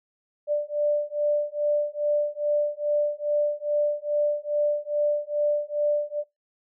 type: beating tone pair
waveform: sine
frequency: 589 / 591.4 Hz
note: D5 / D5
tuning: +5 / +12 cents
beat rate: 2.4 Hz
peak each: -25 dBFS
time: 0.47-6.24 s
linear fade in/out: 50 ms
effects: noise-tail reverb RT60 0.2 s tail -21 dB re dry